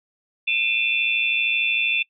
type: tone cluster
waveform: sine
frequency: 2425 / 2567 / 2680 / 3504 Hz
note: D#7 / E7 / E7 / A7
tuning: -45 / -47 / +28 / -8 cents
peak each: -24 / -27 / -22 / -27 dBFS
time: 0.47-2.03 s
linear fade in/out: 10 ms
effects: noise-tail reverb RT60 0.1 s tail -24 dB re dry